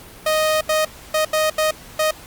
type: tone bursts at uneven times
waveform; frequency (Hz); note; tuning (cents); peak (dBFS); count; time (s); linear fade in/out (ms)
sawtooth; 622.3; D#5; 0; -12; 6; 0.26-0.61 / 0.69-0.85 / 1.14-1.25 / 1.33-1.5 / 1.58-1.71 / 1.99-2.11; 5
effects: pink hiss -41 dBFS RMS until 2.26 s + Opus 48 kbps